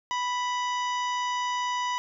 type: harmonic tone with a mistuned harmonic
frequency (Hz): 987.8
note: B5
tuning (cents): 0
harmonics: 1 / 2 / 3 / 4 / 5 / 6 / 7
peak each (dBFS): -27 / -35 / -37 / -44 / -46 / -44 / -49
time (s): 0.11-1.98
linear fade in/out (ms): 0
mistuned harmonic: 4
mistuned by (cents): -80
effects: none